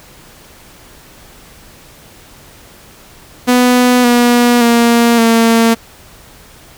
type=tone with pitch steps; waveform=sawtooth; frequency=247.9 / 241.3 / 234.8 / 228.5 Hz; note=B3 / B3 / A#3 / A#3; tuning=+7 / -40 / +13 / -34 cents; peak=-3 dBFS; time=3.47-5.75 s; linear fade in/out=20 ms; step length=570 ms; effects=pink hiss -40 dBFS RMS until 6.77 s